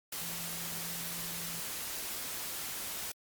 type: tone in noise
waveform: sine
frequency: 169.8 Hz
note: F3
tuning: 48 cents flat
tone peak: -47 dBFS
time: 0.21-1.6 s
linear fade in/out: 5 ms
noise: white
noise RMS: -39 dBFS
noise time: 0.12-3.12 s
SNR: -11 dB
effects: Opus 48 kbps